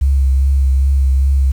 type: tone with vibrato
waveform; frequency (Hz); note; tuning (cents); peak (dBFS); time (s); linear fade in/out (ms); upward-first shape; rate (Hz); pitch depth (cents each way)
sine; 67.5; C#2; -45; -9; 0.01-1.52; 10; triangle; 2.5; 35
effects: 7-bit